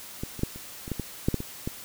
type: clicks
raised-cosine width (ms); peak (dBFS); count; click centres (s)
3; -18 / -24 / -11 / -28 / -24 / -16 / -17 / -9 / -12 / -20 / -16; 11; 0.235 / 0.393 / 0.434 / 0.56 / 0.879 / 0.917 / 0.997 / 1.285 / 1.343 / 1.404 / 1.675
effects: white hiss -43 dBFS RMS until 1.84 s